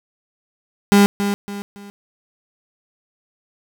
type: tone with echo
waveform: 35% pulse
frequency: 201.7 Hz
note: G3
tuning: 50 cents sharp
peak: -7 dBFS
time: 0.92-1.06 s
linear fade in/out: 0 ms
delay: 280 ms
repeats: 3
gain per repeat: -9 dB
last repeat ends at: 1.9 s
effects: none